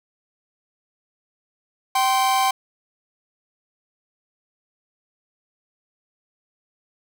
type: tone pair together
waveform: 45% pulse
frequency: 774.1 / 1046.5 Hz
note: G5 / C6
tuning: -22 / 0 cents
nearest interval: perfect fourth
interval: 522 cents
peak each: -19 / -21 dBFS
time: 1.95-2.51 s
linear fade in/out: 5 ms
effects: none